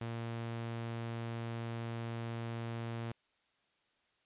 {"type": "tone", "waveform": "sawtooth", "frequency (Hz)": 115.8, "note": "A#2", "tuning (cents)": -11, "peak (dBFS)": -34, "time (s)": [0.01, 3.12], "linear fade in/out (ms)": 5, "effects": ["white hiss -75 dBFS RMS until 4.25 s", "resampled to 8000 Hz"]}